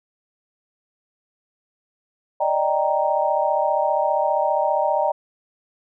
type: chord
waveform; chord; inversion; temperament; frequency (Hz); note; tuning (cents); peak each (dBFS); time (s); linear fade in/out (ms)
sine; Eb major seventh; third; equal; 587.3 / 622.3 / 784 / 932.3; D5 / Eb5 / G5 / Bb5; 0 / 0 / 0 / 0; -23; 2.4-5.12; 10
effects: none